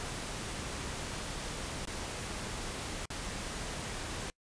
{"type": "noise with dropouts", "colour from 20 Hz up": "pink", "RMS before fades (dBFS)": -39, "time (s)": [0, 4.3], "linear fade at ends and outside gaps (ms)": 0, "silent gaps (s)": [[1.853, 1.873], [3.055, 3.103]], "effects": ["noise-tail reverb RT60 0.1 s tail -26 dB re dry", "resampled to 22050 Hz"]}